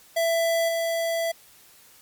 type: tone with level steps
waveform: square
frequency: 665 Hz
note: E5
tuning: 15 cents sharp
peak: -21 / -24 dBFS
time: 0.16-1.32 s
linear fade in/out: 10 ms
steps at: 0.68 s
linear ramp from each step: 10 ms
effects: white hiss -53 dBFS RMS until 2.01 s + MP3 96 kbps